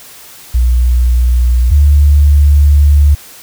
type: tone pair in turn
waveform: sine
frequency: 61 / 72.41 Hz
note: B1 / D2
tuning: -21 / -24 cents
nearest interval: minor third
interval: 297 cents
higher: second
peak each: -6 / -3 dBFS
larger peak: second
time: 0.54-1.71 / 1.71-3.15 s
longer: second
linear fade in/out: 10 ms
effects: white hiss -35 dBFS RMS until 3.42 s